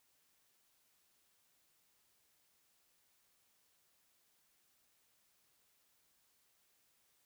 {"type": "silence", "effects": ["white hiss -75 dBFS RMS until 7.25 s"]}